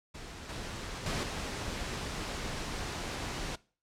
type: noise with level steps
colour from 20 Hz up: pink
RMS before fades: -45 / -40 / -33 / -37 dBFS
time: 0.14-3.56 s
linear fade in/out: 10 ms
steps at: 0.49 / 1.06 / 1.23 s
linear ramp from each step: 2 ms
effects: noise-tail reverb RT60 0.4 s tail -22 dB re dry + low-pass 7000 Hz 12 dB/octave